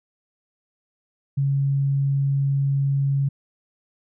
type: tone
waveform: sine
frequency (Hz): 138.59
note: C#3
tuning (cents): 0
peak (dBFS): -18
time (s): 1.37-3.29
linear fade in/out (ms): 10
effects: none